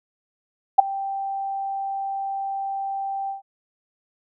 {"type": "tone with ADSR envelope", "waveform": "sine", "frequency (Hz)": 784, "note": "G5", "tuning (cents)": 0, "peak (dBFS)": -4, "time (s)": [0.78, 3.42], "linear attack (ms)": 13, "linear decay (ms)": 10, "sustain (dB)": -21, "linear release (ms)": 130, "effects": []}